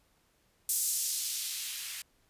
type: noise with band-pass filter sweep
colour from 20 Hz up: violet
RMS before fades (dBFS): -34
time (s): 0.69-2.02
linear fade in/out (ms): 2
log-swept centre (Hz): 8400 to 1900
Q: 1.1
effects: pink hiss -70 dBFS RMS until 2.29 s + resampled to 32000 Hz